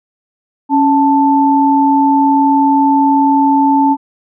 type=tone pair together; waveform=sine; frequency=277.2 / 880.6 Hz; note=C#4 / A5; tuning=0 / +1 cents; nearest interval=octave + minor sixth; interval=2001 cents; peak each=-10 dBFS; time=0.69-3.97 s; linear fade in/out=50 ms; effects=none